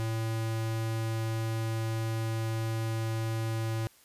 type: tone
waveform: square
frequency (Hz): 112.3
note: A2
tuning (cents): +36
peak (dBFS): -30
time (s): 0-3.87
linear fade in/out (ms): 0
effects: white hiss -60 dBFS RMS until 4.04 s + resampled to 32000 Hz